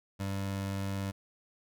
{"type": "tone", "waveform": "25% pulse", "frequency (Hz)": 98, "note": "G2", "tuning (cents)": 0, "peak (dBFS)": -29, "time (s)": [0.19, 1.12], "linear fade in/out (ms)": 20, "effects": []}